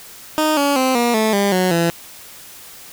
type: tone with pitch steps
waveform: 15% pulse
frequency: 309.3 / 283.6 / 260.1 / 238.5 / 218.7 / 200.6 / 183.91 / 168.65 Hz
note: D#4 / C#4 / C4 / A#3 / A3 / G3 / F#3 / E3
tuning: -10 / +40 / -10 / +40 / -10 / +40 / -10 / +40 cents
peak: -8 dBFS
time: 0.38-1.9 s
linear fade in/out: 0 ms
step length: 190 ms
effects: white hiss -39 dBFS RMS until 2.92 s